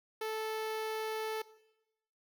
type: tone with notch filter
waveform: sawtooth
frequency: 437.9 Hz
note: A4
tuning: 8 cents flat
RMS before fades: -37 dBFS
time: 0.21-1.42 s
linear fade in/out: 5 ms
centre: 7700 Hz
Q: 1.5
effects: noise-tail reverb RT60 0.9 s tail -18 dB re dry